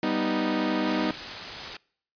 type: chord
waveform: sawtooth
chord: G augmented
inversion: none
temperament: equal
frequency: 196 / 246.9 / 311.1 Hz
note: G3 / B3 / D#4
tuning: 0 / 0 / 0 cents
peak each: -27 / -25 / -23 dBFS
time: 0.03-1.11 s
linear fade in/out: 2 ms
type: noise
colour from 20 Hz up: white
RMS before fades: -35 dBFS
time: 0.86-1.77 s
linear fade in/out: 5 ms
effects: noise-tail reverb RT60 0.6 s tail -25 dB re dry + resampled to 11025 Hz